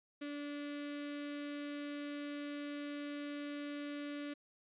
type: tone with notch filter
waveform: sawtooth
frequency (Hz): 289.9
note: D4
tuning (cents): -22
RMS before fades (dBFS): -43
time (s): 0.21-4.34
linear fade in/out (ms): 10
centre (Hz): 880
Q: 1.4
effects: resampled to 8000 Hz